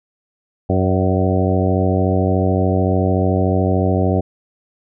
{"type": "harmonic tone with a mistuned harmonic", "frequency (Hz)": 93.6, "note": "F#2", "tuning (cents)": 20, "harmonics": [1, 2, 3, 4, 5, 6, 7, 8], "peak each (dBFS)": [-17, -20, -22, -23, -24, -25, -25, -26], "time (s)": [0.69, 4.21], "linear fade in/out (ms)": 10, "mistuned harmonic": 6, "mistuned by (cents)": 31, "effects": []}